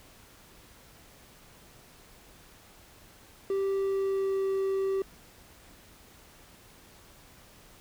triangle tone with pitch glide, 390.7 to 387.1 Hz, G4 to G4, -6 to -22 cents, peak -24 dBFS, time 3.5-5.02 s, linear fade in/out 2 ms, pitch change -16 cents, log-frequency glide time 3.72-4.48 s, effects pink hiss -55 dBFS RMS until 7.8 s

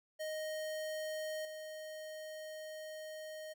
square tone with level steps, 622.3 Hz, D#5, in tune, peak -39 / -45 dBFS, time 0.19-3.54 s, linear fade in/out 20 ms, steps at 1.45 s, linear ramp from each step 2 ms, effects none

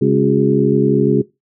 harmonic tone with a mistuned harmonic, 68.8 Hz, C#2, 12 cents flat, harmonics 2 / 3 / 4 / 5 / 6, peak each -17 / -17 / -17 / -17 / -17 dBFS, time 0.01-1.22 s, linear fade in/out 10 ms, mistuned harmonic 5, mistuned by +84 cents, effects noise-tail reverb RT60 0.2 s tail -19 dB re dry

